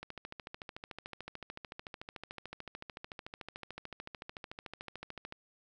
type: click train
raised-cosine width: 0.3 ms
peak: -27 dBFS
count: 73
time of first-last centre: 0.03-5.324 s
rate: 13.6 Hz
effects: none